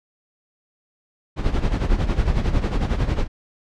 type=noise with tremolo; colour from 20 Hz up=brown; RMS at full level=-17 dBFS; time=1.36-3.28 s; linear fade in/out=50 ms; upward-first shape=sine; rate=11 Hz; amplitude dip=70%; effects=low-pass 5000 Hz 12 dB/octave